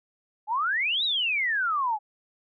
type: exponential two-way sweep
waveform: sine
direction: up then down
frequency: 813 to 3969 to 813 Hz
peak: -23 dBFS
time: 0.47-1.99 s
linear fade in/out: 50 ms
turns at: 1.04 s
effects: none